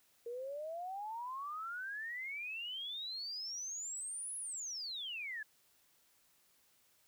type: exponential two-way sweep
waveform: sine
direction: up then down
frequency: 462.2 to 10630 to 1667 Hz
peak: -40 dBFS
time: 0.26-5.43 s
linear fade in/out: 5 ms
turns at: 4.37 s
effects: white hiss -71 dBFS RMS until 7.07 s

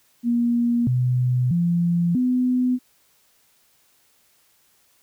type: tone with pitch steps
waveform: sine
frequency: 237.6 / 125.3 / 172 / 251.3 Hz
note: A#3 / B2 / F3 / B3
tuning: +33 / +25 / -26 / +30 cents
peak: -17 dBFS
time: 0.23-2.79 s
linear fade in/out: 50 ms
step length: 640 ms
effects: white hiss -61 dBFS RMS until 5.02 s

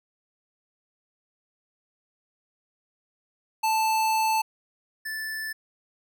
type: tone pair in turn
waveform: square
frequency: 880 / 1753.9 Hz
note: A5 / A6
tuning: 0 / -6 cents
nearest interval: octave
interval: 1194 cents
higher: second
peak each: -22 / -31 dBFS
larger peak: first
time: 3.63-4.42 / 5.05-5.53 s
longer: first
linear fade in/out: 10 ms
effects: none

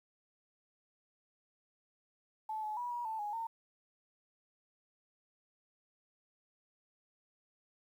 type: tone with pitch steps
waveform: sine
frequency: 869 / 854 / 971 / 960 / 883 / 831 / 910 Hz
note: A5 / G#5 / B5 / B5 / A5 / G#5 / A#5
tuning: -22 / +48 / -30 / -49 / +6 / +1 / -42 cents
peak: -36 dBFS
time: 2.49-3.47 s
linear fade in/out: 5 ms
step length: 140 ms
effects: 11-bit

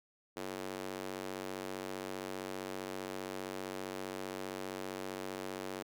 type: tone with high-pass filter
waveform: square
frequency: 47.61 Hz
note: G1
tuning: 50 cents flat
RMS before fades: -42 dBFS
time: 0.36-5.83 s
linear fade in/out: 10 ms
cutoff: 350 Hz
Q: 1.3
effects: none

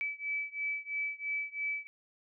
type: beating tone pair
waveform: sine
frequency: 2300 / 2303 Hz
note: D7 / D7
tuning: -37 / -34 cents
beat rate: 3 Hz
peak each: -36 / -37 dBFS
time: 0.01-1.87 s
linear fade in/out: 0 ms
effects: none

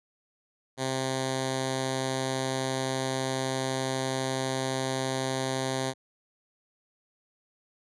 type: tone with notch filter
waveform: 5% pulse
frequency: 131.9 Hz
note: C3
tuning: 14 cents sharp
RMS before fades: -30 dBFS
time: 0.77-5.94 s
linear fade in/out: 50 ms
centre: 1300 Hz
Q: 1.3
effects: resampled to 24000 Hz

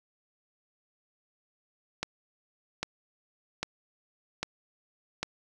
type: click train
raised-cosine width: 0.2 ms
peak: -13 dBFS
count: 5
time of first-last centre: 2.03-5.23 s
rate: 1.25 Hz
effects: none

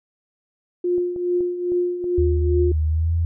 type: tone with tremolo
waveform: sine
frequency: 354.8 Hz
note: F4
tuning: 27 cents sharp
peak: -16 dBFS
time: 0.84-2.72 s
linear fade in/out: 5 ms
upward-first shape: triangle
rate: 2.4 Hz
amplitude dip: 70%
type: clicks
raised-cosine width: 2 ms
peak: -25 dBFS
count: 5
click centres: 0.981 / 1.162 / 1.407 / 1.72 / 2.042 s
type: tone with pitch glide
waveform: sine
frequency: 77.6 to 83.65 Hz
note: D#2 to E2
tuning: -4 to +26 cents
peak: -17 dBFS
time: 2.18-3.25 s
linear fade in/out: 0 ms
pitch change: +130 cents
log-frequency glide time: 2.87-3.14 s
effects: none

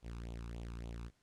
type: tone with flanger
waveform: sawtooth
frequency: 57.9 Hz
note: A#1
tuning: 11 cents flat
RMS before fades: -45 dBFS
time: 0.02-1.11 s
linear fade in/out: 50 ms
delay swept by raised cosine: 0.28 to 0.82 ms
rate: 3.5 Hz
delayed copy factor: +0.8
effects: pink hiss -75 dBFS RMS until 1.22 s + low-pass 9000 Hz 12 dB/octave

